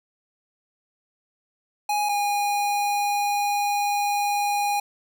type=tone pair in turn; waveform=square; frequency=830.6 / 818.2 Hz; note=G#5 / G#5; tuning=0 / -26 cents; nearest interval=unison; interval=26 cents; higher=first; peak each=-22 dBFS; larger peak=neither; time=1.89-2.09 / 2.09-4.8 s; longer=second; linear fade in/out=5 ms; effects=none